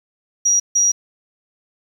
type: tone bursts at uneven times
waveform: sine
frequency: 5750 Hz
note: F8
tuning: 50 cents sharp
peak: -12 dBFS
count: 2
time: 0.45-0.6 / 0.75-0.92 s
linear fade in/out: 10 ms
effects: 7-bit